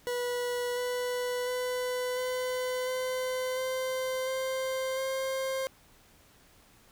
40% pulse tone with pitch steps, 488.6 / 494.3 / 500 / 505.8 / 511.7 / 517.7 / 523.7 / 529.8 Hz, B4 / B4 / B4 / B4 / C5 / C5 / C5 / C5, -19 / +1 / +21 / +41 / -39 / -18 / +1 / +22 cents, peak -29 dBFS, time 0.07-5.67 s, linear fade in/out 0 ms, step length 700 ms, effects pink hiss -60 dBFS RMS until 6.91 s

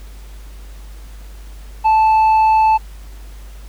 sine tone with tanh clipping, 876 Hz, A5, 8 cents flat, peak -10 dBFS, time 1.84-2.78 s, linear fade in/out 20 ms, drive 4 dB, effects added 50 Hz sine -32 dBFS peak until 3.68 s + pink hiss -46 dBFS RMS until 3.68 s

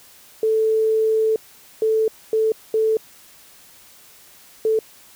sine tone bursts at uneven times, 440 Hz, A4, in tune, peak -15 dBFS, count 5, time 0.43-1.36 / 1.82-2.08 / 2.33-2.52 / 2.74-2.97 / 4.65-4.79 s, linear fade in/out 2 ms, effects white hiss -48 dBFS RMS until 5.15 s

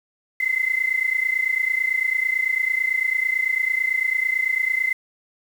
sine tone pair together, 2042 / 2071 Hz, C7 / C7, -43 / -18 cents, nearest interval unison, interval 25 cents, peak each -22 dBFS, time 0.4-4.93 s, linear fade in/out 5 ms, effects 7-bit

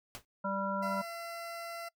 pink noise with exponential decay, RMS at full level -39 dBFS, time 0.15-0.25 s, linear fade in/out 0 ms, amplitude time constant 20 ms
harmonic tone, 196 Hz, G3, in tune, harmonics 1 / 3 / 5 / 7, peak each -37 / -37 / -37 / -37 dBFS, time 0.44-1.02 s, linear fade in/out 10 ms
20% pulse tone, 678 Hz, E5, 49 cents sharp, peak -35 dBFS, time 0.82-1.89 s, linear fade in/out 10 ms
effects noise-tail reverb RT60 0.1 s tail -23 dB re dry

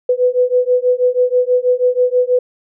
sine beating tone pair, 495.3 / 501.5 Hz, B4 / B4, +5 / +26 cents, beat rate 6.2 Hz, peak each -14 dBFS, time 0.09-2.39 s, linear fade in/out 5 ms, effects none

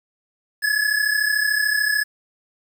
square tone pair together, 1687.5 / 1721 Hz, G#6 / A6, +27 / -39 cents, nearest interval unison, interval 34 cents, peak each -21 / -22 dBFS, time 0.62-2.04 s, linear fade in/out 20 ms, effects 8-bit

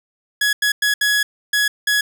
sawtooth tone bursts at uneven times, 1680 Hz, G#6, 19 cents sharp, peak -11 dBFS, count 6, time 0.41-0.53 / 0.62-0.72 / 0.82-0.94 / 1.01-1.23 / 1.53-1.68 / 1.87-2.01 s, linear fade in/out 5 ms, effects none

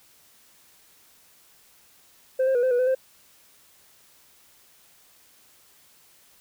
sine tone with pitch steps, 520 / 530 / 484.7 / 516 / 487 / 508 / 523 Hz, C5 / C5 / B4 / C5 / B4 / B4 / C5, -11 / +22 / -32 / -24 / -24 / +49 / -1 cents, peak -16 dBFS, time 2.39-2.95 s, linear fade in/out 10 ms, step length 80 ms, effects tanh soft clip ceiling -18 dBFS + white hiss -57 dBFS RMS until 6.4 s

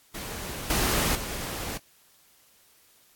pink noise with level steps, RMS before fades -36 / -25 / -34 dBFS, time 0.14-1.78 s, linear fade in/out 10 ms, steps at 0.7 / 1.15 s, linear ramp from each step 2 ms, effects white hiss -60 dBFS RMS until 3.15 s + AAC 64 kbps

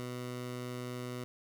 15% pulse tone, 124 Hz, B2, 7 cents sharp, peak -32 dBFS, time 0-1.24 s, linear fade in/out 0 ms, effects none

